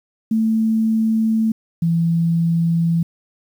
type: tone pair in turn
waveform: sine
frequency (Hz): 221.8 / 167.1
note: A3 / E3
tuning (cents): +14 / +24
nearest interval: perfect fourth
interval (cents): 490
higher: first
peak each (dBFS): -14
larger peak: neither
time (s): 0.31-1.52 / 1.82-3.03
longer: neither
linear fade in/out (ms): 5
effects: 8-bit

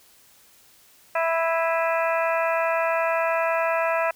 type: harmonic tone with a mistuned harmonic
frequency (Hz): 329.6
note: E4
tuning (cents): 0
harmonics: 2 / 3 / 4 / 5 / 6 / 7 / 8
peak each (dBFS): -23 / -27 / -29 / -31 / -33 / -34 / -35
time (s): 1.15-4.11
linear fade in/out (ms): 5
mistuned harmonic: 7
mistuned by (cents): +85
effects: white hiss -55 dBFS RMS until 4.15 s

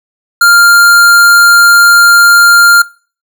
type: tone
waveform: square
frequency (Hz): 1399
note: F6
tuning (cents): +3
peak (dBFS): -3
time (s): 0.41-2.82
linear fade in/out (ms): 5
effects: noise-tail reverb RT60 0.4 s tail -21 dB re dry

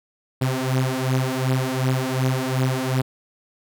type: beating tone pair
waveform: sawtooth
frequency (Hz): 128.8 / 131.5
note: C3 / C3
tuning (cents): -27 / +9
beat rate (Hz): 2.7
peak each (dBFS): -19 / -19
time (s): 0.41-3.02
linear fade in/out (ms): 10
effects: none

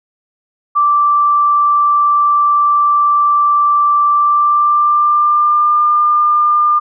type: tone with pitch glide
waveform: sine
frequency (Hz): 1171 to 1201.8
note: D6 to D6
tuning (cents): -5 to +40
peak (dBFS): -8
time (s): 0.75-6.8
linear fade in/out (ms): 20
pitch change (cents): +45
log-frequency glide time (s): 4.1-5.78
effects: none

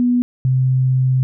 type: tone pair in turn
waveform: sine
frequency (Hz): 244.8 / 129.68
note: B3 / C3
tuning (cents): -15 / -15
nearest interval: major seventh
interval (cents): 1100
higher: first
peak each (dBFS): -12 / -12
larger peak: neither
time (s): 0-0.22 / 0.45-1.23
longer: second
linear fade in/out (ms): 0
effects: none

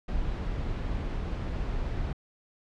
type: noise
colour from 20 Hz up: brown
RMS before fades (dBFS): -31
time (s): 0.08-2.13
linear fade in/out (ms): 5
effects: low-pass 4000 Hz 12 dB/octave

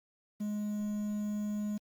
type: tone with quantisation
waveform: triangle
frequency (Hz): 209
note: G#3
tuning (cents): +11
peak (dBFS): -30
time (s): 0.4-1.78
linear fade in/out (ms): 10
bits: 9
effects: Opus 32 kbps

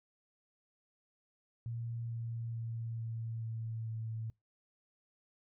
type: tone with pitch steps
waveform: sine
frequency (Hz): 116.54 / 115.6 / 114.67 / 113.75 / 112.83 / 111.92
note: A#2 / A#2 / A#2 / A#2 / A2 / A2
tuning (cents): 0 / -14 / -28 / -42 / +44 / +30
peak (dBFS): -37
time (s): 1.66-4.3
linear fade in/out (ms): 0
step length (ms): 440
effects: noise-tail reverb RT60 0.2 s tail -25 dB re dry

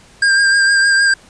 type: tone with vibrato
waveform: square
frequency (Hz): 1601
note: G6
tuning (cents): +36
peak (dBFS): -10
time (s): 0.22-1.14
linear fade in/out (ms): 5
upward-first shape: sine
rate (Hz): 6.5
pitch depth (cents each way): 23
effects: pink hiss -45 dBFS RMS until 1.29 s + resampled to 22050 Hz

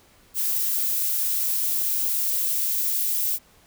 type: noise with high-pass filter sweep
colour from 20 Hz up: violet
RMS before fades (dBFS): -24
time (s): 0.34-3.39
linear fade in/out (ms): 50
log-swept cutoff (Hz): 610 to 2100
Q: 0.71
effects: pink hiss -56 dBFS RMS until 3.66 s

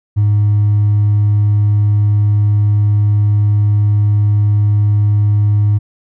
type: tone with hard clipping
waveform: triangle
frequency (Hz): 103.83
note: G#2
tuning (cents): 0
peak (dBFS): -8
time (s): 0.16-5.79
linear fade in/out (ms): 20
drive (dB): 2
effects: none

